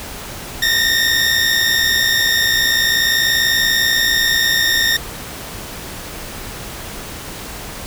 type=tone pair together; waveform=20% pulse; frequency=1804.3 / 1864.7 Hz; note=A6 / A#6; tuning=+43 / 0 cents; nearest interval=minor second; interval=57 cents; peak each=-11 dBFS; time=0.62-4.97 s; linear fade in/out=5 ms; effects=pink hiss -30 dBFS RMS until 7.86 s